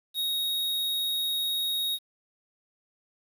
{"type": "tone", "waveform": "square", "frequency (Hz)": 3759, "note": "A#7", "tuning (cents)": 14, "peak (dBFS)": -27, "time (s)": [0.14, 1.99], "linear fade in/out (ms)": 50, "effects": ["9-bit"]}